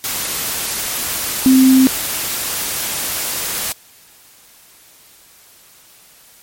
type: tone in noise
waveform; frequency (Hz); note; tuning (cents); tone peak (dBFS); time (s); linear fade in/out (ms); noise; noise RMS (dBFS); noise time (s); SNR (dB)
sine; 261.6; C4; 0; -6; 1.46-1.87; 0; white; -21; 0.04-3.72; +12
effects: white hiss -46 dBFS RMS until 6.42 s + MP3 64 kbps